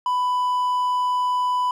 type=tone; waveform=triangle; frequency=995 Hz; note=B5; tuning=13 cents sharp; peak=-17 dBFS; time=0.06-1.71 s; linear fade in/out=2 ms; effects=none